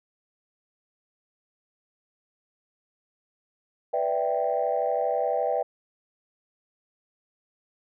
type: chord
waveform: sine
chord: E minor seventh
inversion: second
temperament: equal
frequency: 493.9 / 587.3 / 659.3 / 784 Hz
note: B4 / D5 / E5 / G5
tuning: 0 / 0 / 0 / 0 cents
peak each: -28 dBFS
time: 3.93-5.63 s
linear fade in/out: 10 ms
effects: tanh soft clip ceiling -14 dBFS